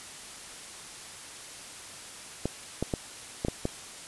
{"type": "clicks", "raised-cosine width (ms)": 2, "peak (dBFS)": -14, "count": 6, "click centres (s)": [2.456, 2.826, 2.938, 3.449, 3.484, 3.654], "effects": ["white hiss -44 dBFS RMS until 4.07 s", "resampled to 24000 Hz"]}